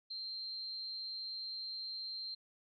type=tone with amplitude modulation; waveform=sine; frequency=4155 Hz; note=C8; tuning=13 cents flat; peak=-38 dBFS; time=0.1-2.35 s; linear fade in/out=10 ms; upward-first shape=sine; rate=219 Hz; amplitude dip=50%; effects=none